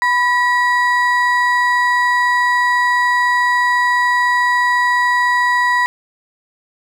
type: ring-modulated tone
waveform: triangle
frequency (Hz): 1458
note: F#6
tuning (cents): -26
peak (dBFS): -7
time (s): 0.02-5.86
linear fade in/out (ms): 0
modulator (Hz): 467
effects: none